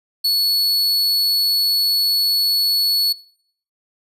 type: tone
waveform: 45% pulse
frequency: 4405 Hz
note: C#8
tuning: 12 cents flat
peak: -14 dBFS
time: 0.24-3.13 s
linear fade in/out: 10 ms
effects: noise-tail reverb RT60 0.6 s tail -20 dB re dry + resampled to 32000 Hz